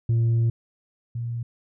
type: tone pair in turn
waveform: sine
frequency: 115.5 / 118 Hz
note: A#2 / A#2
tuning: -16 / +22 cents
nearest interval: unison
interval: 38 cents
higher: second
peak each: -15 / -26 dBFS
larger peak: first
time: 0.09-0.5 / 1.15-1.43 s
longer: first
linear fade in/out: 5 ms
effects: tanh soft clip ceiling -17 dBFS